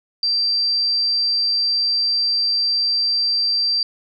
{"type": "tone", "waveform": "sine", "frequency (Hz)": 4699, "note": "D8", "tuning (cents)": 0, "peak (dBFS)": -16, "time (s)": [0.23, 3.83], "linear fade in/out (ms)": 2, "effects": []}